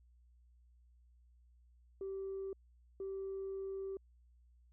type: tone bursts at uneven times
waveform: sine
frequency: 387.5 Hz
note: G4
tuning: 20 cents flat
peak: -38 dBFS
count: 2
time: 2.01-2.53 / 3-3.97 s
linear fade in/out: 2 ms
effects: tanh soft clip ceiling -36 dBFS + added 60 Hz sine -63 dBFS peak until 4.72 s